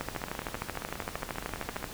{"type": "two click trains", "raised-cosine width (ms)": 0.5, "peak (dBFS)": [-22, -17], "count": [26, 25], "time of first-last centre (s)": [[0.15, 1.828], [0.01, 1.842]], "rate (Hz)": [14.9, 13.1], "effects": ["pink hiss -43 dBFS RMS until 1.93 s"]}